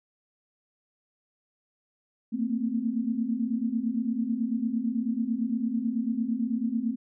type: tone cluster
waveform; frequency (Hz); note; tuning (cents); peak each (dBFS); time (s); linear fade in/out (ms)
sine; 223.4 / 232.4 / 260.1; A3 / A#3 / C4; +27 / -5 / -10; -29 / -30 / -31; 2.32-6.96; 20
effects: none